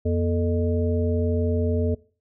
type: harmonic tone with a mistuned harmonic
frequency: 87.31 Hz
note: F2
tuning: in tune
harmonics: 1 / 3 / 5 / 7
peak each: -22 / -27 / -26 / -32 dBFS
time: 0.05-1.95 s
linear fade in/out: 10 ms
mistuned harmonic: 3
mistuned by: -150 cents
effects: noise-tail reverb RT60 0.4 s tail -21 dB re dry